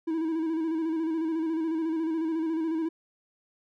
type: tone with vibrato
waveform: triangle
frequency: 322.8 Hz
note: E4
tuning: 36 cents flat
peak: -24 dBFS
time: 0.07-2.89 s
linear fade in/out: 10 ms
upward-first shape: square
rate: 14 Hz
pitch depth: 40 cents each way
effects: none